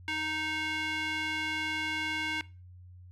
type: tone with band-pass filter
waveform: square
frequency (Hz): 311.1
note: D#4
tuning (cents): 0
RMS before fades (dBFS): -33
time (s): 0.08-2.41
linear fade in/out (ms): 0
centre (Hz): 2300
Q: 2.2
effects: noise-tail reverb RT60 0.3 s tail -20 dB re dry + added 90 Hz sine -48 dBFS peak until 3.11 s